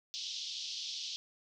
pink band-pass noise, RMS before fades -41 dBFS, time 0.14-1.16 s, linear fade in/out 0 ms, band 3100 to 5800 Hz, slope 48 dB/octave, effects none

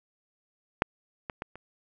clicks, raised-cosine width 0.5 ms, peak -6 / -19 / -19 / -29 dBFS, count 4, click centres 0.821 / 1.298 / 1.421 / 1.556 s, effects none

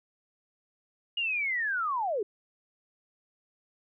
sine linear sweep, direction down, 2880 to 375.1 Hz, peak -27 dBFS, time 1.17-2.23 s, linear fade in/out 5 ms, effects none

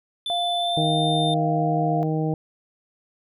triangle tone with pitch glide, 3520 to 3600 Hz, A7 to A7, 0 to +39 cents, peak -24 dBFS, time 0.26-1.34 s, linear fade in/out 2 ms, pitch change +39 cents, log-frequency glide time 0.57-0.86 s
sine tone with vibrato, 698.5 Hz, F5, in tune, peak -23 dBFS, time 0.3-2.03 s, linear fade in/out 0 ms, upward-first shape sine, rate 1.5 Hz, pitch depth 9 cents each way
harmonic tone, 156.8 Hz, D#3, 14 cents sharp, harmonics 1 / 2 / 3 / 4 / 5, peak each -23 / -27 / -29 / -34 / -33 dBFS, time 0.77-2.34 s, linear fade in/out 2 ms
effects none

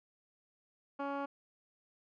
15% pulse tone with low-pass filter, 280 Hz, C#4, 18 cents sharp, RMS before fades -38 dBFS, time 0.99-1.26 s, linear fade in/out 10 ms, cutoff 1500 Hz, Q 1.4, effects none

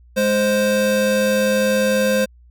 square tone pair together, 207.7 / 523.3 Hz, G#3 / C5, 0 / 0 cents, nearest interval octave + major third, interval 1600 cents, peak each -21 / -17 dBFS, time 0.16-2.26 s, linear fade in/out 20 ms, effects added 60 Hz sine -45 dBFS peak until 2.5 s

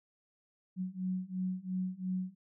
sine beating tone pair, 183.5 / 186.4 Hz, F#3 / F#3, -14 / +13 cents, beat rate 2.9 Hz, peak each -37 / -36 dBFS, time 0.76-2.35 s, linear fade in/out 50 ms, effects none

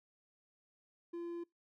triangle tone, 342.5 Hz, F4, 34 cents flat, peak -38 dBFS, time 1.13-1.44 s, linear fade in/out 10 ms, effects noise-tail reverb RT60 0.2 s tail -25 dB re dry

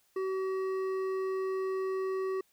sine tone with hard clipping, 379.9 Hz, F#4, 46 cents sharp, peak -32 dBFS, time 0.16-2.41 s, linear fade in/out 5 ms, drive 9 dB, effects white hiss -70 dBFS RMS until 2.52 s

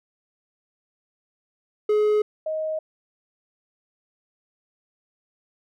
triangle / sine tone pair in turn, 422.6 / 627.3 Hz, G#4 / D#5, +30 / +14 cents, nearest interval perfect fifth, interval 684 cents, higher second, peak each -15 / -24 dBFS, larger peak first, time 1.89-2.22 / 2.46-2.79 s, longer neither, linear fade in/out 5 ms, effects none

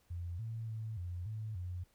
sine tone with pitch steps, 86.8 / 112.8 / 110.4 / 88.5 / 108.8 / 89.6 Hz, F2 / A2 / A2 / F2 / A2 / F2, -10 / +44 / +6 / +23 / -19 / +45 cents, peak -38 dBFS, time 0.1-1.84 s, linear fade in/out 10 ms, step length 290 ms, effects pink hiss -72 dBFS RMS until 1.94 s

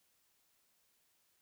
silence, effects white hiss -75 dBFS RMS until 1.41 s

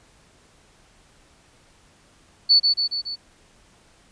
sine tone with echo, 4463 Hz, C#8, 11 cents sharp, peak -11 dBFS, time 2.49-2.6 s, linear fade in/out 20 ms, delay 140 ms, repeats 4, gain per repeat -4 dB, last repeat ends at 3.16 s, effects pink hiss -56 dBFS RMS until 4.11 s + resampled to 22050 Hz

